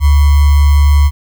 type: tone with sample-and-hold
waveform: sine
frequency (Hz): 72.2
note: D2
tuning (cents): -29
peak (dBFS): -4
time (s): 0-1.11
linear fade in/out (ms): 50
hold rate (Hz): 1050
effects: none